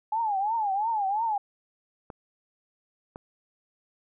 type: tone with vibrato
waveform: sine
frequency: 842 Hz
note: G#5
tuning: 24 cents sharp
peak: -24 dBFS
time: 0.12-1.38 s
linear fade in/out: 5 ms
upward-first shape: triangle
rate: 2.9 Hz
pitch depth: 190 cents each way
type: clicks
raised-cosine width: 1 ms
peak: -25 dBFS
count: 2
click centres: 2.102 / 3.159 s
effects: none